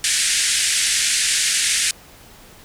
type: band-pass noise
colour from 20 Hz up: white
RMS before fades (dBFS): -19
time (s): 0.04-1.91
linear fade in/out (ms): 2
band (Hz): 1600 to 9700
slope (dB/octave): 48
effects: pink hiss -45 dBFS RMS until 2.64 s